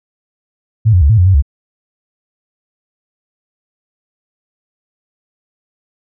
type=tone with pitch steps; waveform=sine; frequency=110.6 / 89.6 / 71.4 / 110.9 / 89.8 / 95.3 / 69.9 Hz; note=A2 / F2 / D2 / A2 / F2 / G2 / C#2; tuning=+9 / +45 / -48 / +14 / +49 / -48 / +15 cents; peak=-5 dBFS; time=0.85-1.424 s; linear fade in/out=20 ms; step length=82 ms; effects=none